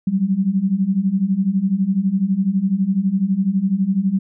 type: beating tone pair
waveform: sine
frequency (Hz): 185 / 197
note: F#3 / G3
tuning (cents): 0 / +9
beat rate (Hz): 12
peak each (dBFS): -20 / -17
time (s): 0.07-4.19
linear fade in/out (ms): 5
effects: none